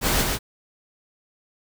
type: noise with echo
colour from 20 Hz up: pink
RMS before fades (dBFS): -21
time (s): 0.01-0.25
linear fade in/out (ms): 50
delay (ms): 140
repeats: 1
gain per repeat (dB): -3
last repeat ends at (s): 0.39
effects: none